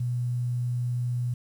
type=tone with quantisation; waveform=sine; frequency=122.3 Hz; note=B2; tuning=16 cents flat; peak=-25 dBFS; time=0-1.34 s; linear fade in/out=5 ms; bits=9; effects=none